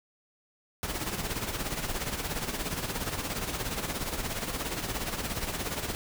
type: noise with tremolo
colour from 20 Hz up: pink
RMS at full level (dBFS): -31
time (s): 0.83-5.95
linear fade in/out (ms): 0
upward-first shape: sine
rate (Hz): 17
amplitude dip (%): 60
effects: none